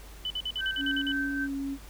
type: tone bursts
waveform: sine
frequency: 3000 Hz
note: F#7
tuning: 23 cents sharp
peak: -29 dBFS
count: 9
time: 0.25-1.119 s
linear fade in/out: 2 ms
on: 53 ms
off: 49 ms
type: tone with tremolo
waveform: sine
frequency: 1550 Hz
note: G6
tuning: 20 cents flat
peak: -28 dBFS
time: 0.58-1.48 s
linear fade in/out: 50 ms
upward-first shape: sine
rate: 3.7 Hz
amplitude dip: 50%
type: tone with pitch glide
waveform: sine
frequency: 279.8 to 275.8 Hz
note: C#4 to C#4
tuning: +16 to -9 cents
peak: -30 dBFS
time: 0.77-1.78 s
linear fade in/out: 50 ms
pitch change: -25 cents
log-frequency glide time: 1.42-1.53 s
effects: added 50 Hz sine -45 dBFS peak until 1.89 s + pink hiss -51 dBFS RMS until 1.89 s